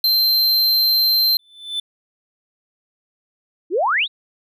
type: tone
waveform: square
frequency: 4129 Hz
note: C8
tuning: 24 cents flat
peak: -14 dBFS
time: 0.04-1.37 s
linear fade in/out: 2 ms
type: tone with exponential growth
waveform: triangle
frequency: 3520 Hz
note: A7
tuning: in tune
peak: -17 dBFS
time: 1.39-1.8 s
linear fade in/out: 5 ms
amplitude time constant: 87 ms
type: exponential sweep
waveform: sine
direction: up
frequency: 306.8 to 4015 Hz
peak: -15 dBFS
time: 3.7-4.08 s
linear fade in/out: 50 ms
effects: none